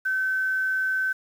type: tone with quantisation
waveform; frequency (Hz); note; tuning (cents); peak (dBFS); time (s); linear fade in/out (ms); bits
sine; 1532; G6; -40; -22; 0.05-1.13; 10; 8
effects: none